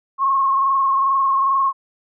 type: tone with frequency modulation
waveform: sine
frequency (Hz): 1084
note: C#6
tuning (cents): -39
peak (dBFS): -14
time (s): 0.18-1.73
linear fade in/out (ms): 50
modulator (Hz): 22.4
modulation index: 1.2
effects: none